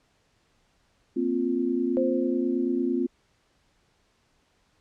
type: chord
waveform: sine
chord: Bb suspended second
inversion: none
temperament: just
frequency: 233.1 / 262.2 / 349.6 Hz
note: Bb3 / C4 / F4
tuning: 0 / +4 / +2 cents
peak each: -30 / -26 / -27 dBFS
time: 1.16-3.07 s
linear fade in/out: 10 ms
type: tone with exponential decay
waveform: sine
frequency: 523.3 Hz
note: C5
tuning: in tune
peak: -22 dBFS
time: 1.97-3.03 s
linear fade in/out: 0 ms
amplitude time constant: 230 ms
effects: pink hiss -67 dBFS RMS until 4.8 s + low-pass 7000 Hz 12 dB/octave